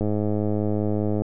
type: click train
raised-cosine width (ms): 2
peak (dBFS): -12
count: 128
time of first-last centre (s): 0.01-1.22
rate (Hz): 105
effects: none